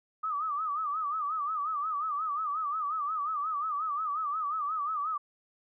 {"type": "tone with vibrato", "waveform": "sine", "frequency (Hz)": 1218, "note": "D#6", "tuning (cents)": -37, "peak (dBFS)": -29, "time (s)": [0.23, 5.18], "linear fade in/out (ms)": 10, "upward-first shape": "sine", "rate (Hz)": 5.6, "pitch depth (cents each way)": 120, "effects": []}